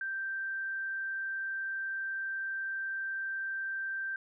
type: tone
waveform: sine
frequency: 1568 Hz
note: G6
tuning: in tune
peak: -33 dBFS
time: 0.01-4.16 s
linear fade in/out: 2 ms
effects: none